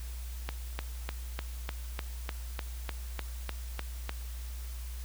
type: click train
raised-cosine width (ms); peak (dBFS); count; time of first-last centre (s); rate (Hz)
0.3; -18; 13; 0.49-4.094; 3.33
effects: added 60 Hz sine -37 dBFS peak until 5.04 s + white hiss -51 dBFS RMS until 5.04 s